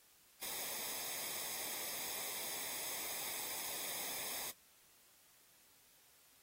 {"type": "noise with comb filter", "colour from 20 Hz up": "white", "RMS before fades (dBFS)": -43, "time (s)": [0.41, 4.52], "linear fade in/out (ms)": 20, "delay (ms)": 0.69, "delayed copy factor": -0.7, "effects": ["white hiss -67 dBFS RMS until 6.42 s", "AAC 48 kbps"]}